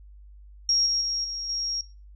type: tone with level steps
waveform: sine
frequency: 5588 Hz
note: F8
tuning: in tune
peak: -19 / -22 / -25 / -30 / -26 dBFS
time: 0.69-1.81 s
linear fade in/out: 2 ms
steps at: 0.86 / 1.01 / 1.24 / 1.49 s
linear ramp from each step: 5 ms
effects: noise-tail reverb RT60 0.3 s tail -19 dB re dry + added 50 Hz sine -45 dBFS peak until 2.15 s